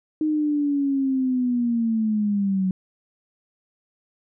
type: linear sweep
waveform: sine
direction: down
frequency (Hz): 311.1 to 185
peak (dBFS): -19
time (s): 0.21-2.71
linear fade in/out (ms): 2
effects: none